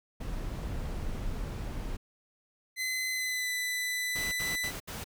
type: noise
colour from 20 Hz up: brown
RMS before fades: -35 dBFS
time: 0.2-1.97 s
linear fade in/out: 10 ms
type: tone with pitch glide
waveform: sawtooth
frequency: 2037 to 1995.1 Hz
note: C7 to B6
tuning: -47 to +17 cents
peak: -27 dBFS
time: 2.76-4.72 s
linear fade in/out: 50 ms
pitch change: -36 cents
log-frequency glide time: 3.12-3.5 s
type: noise bursts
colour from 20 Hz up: pink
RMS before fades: -40 dBFS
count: 4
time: 4.15-5.043 s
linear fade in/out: 10 ms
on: 170 ms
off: 71 ms
effects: none